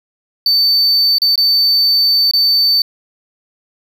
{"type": "tone with dropouts", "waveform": "triangle", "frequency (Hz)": 4550, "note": "C#8", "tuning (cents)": 44, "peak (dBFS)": -8, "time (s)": [0.46, 2.82], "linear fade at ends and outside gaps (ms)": 2, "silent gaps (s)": [[1.184, 1.218], [1.357, 1.377], [2.312, 2.335]], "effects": []}